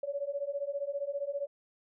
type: beating tone pair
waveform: sine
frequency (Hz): 557 / 572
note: C#5 / D5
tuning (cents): +8 / -46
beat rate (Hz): 15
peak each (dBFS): -36 / -35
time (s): 0.03-1.47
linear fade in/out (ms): 5
effects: none